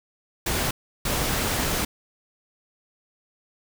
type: noise bursts at uneven times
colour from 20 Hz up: pink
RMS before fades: -25 dBFS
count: 2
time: 0.46-0.71 / 1.05-1.85 s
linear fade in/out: 5 ms
effects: none